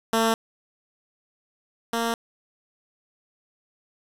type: tone pair in turn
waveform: 10% pulse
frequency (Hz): 225.5 / 230.9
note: A3 / A#3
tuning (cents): +43 / -16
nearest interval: unison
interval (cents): 41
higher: second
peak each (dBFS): -11 / -15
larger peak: first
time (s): 0.13-0.34 / 1.93-2.14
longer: neither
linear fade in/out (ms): 2
effects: resampled to 32000 Hz + 7-bit